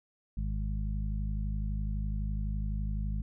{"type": "harmonic tone", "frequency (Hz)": 51.91, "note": "G#1", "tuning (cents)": 0, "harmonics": [1, 2, 3, 4], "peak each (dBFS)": [-31, -39, -40, -42], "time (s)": [0.37, 3.22], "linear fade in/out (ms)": 5, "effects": []}